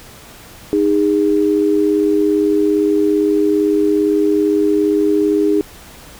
sine tone pair together, 310 / 407.6 Hz, D#4 / G#4, -6 / -32 cents, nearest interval perfect fourth, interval 474 cents, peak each -14 dBFS, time 0.73-5.61 s, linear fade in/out 0 ms, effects pink hiss -39 dBFS RMS until 6.19 s

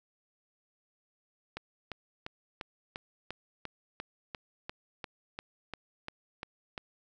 click train, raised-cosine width 0.3 ms, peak -22 dBFS, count 16, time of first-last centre 1.57-6.778 s, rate 2.88 Hz, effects none

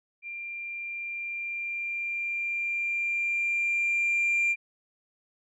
sine tone with level ramp, 2382 Hz, D7, 24 cents sharp, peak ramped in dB -35 to -20 dBFS, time 0.22-4.56 s, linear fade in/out 50 ms, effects tanh soft clip ceiling -20 dBFS

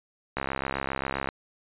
click train, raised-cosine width 0.5 ms, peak -13 dBFS, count 63, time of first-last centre 0.37-1.289 s, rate 67.5 Hz, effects resampled to 8000 Hz

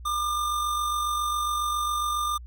square tone with amplitude modulation, 1200 Hz, D6, 37 cents sharp, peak -24 dBFS, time 0.05-2.38 s, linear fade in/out 10 ms, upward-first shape sine, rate 47.3 Hz, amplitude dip 35%, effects added 60 Hz sine -39 dBFS peak until 2.46 s

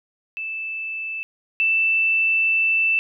sine tone pair in turn, 2637 / 2654 Hz, E7 / E7, 0 / +11 cents, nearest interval unison, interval 11 cents, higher second, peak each -26 / -16 dBFS, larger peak second, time 0.37-1.23 / 1.6-2.99 s, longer second, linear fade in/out 0 ms, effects none

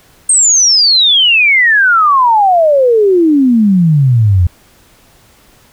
sine exponential sweep, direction down, 8600 to 84.3 Hz, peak -5 dBFS, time 0.29-4.47 s, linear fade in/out 5 ms, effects pink hiss -46 dBFS RMS until 5.72 s

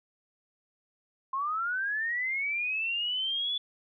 sine linear sweep, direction up, 1046.5 to 3465 Hz, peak -28 dBFS, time 1.33-3.58 s, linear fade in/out 5 ms, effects none

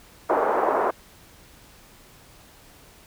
pink band-pass noise, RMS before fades -22 dBFS, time 0.29-0.91 s, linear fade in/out 10 ms, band 390 to 1200 Hz, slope 24 dB/octave, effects pink hiss -51 dBFS RMS until 3.06 s

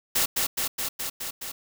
white noise with echo, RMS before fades -23 dBFS, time 0.15-0.26 s, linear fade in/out 10 ms, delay 210 ms, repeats 6, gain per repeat -2 dB, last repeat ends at 1.52 s, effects none

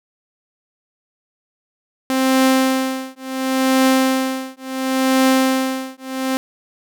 sawtooth tone with tremolo, 262.7 Hz, C4, 7 cents sharp, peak -7 dBFS, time 2.1-6.37 s, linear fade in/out 0 ms, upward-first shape triangle, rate 0.71 Hz, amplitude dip 100%, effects none

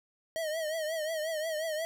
square tone with vibrato, 632 Hz, D#5, 27 cents sharp, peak -32 dBFS, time 0.36-1.85 s, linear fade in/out 0 ms, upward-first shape triangle, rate 5.6 Hz, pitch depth 93 cents each way, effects none

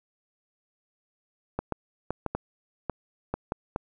clicks, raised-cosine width 1 ms, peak -14 dBFS, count 9, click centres 1.59 / 1.723 / 2.106 / 2.263 / 2.35 / 2.897 / 3.34 / 3.521 / 3.761 s, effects none

